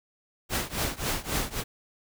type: noise with tremolo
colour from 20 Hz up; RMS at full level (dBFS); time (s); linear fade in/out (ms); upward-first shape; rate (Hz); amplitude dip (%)
pink; -26; 0.49-1.64; 50; triangle; 3.7; 95
effects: none